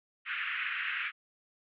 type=band-pass noise; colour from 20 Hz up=pink; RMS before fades=-35 dBFS; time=0.25-1.12 s; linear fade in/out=50 ms; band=1400 to 2800 Hz; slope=48 dB/octave; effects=none